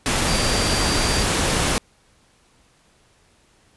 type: tone in noise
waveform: sine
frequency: 4699 Hz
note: D8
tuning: in tune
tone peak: -27 dBFS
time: 0.28-1.23 s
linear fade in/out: 0 ms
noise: pink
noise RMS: -20 dBFS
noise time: 0.06-1.78 s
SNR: -10 dB
effects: pink hiss -58 dBFS RMS until 3.76 s + resampled to 24000 Hz